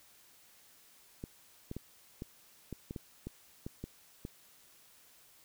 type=clicks; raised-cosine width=3 ms; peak=-27 dBFS; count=11; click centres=1.239 / 1.714 / 1.766 / 2.221 / 2.727 / 2.909 / 2.962 / 3.27 / 3.665 / 3.84 / 4.251 s; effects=white hiss -62 dBFS RMS until 5.44 s